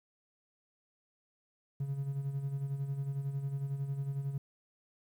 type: tone with tremolo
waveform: triangle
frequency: 138.59 Hz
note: C#3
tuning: in tune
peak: -28 dBFS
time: 1.8-4.38 s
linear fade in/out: 5 ms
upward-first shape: sine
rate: 11 Hz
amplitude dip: 65%
effects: tanh soft clip ceiling -26 dBFS + 11-bit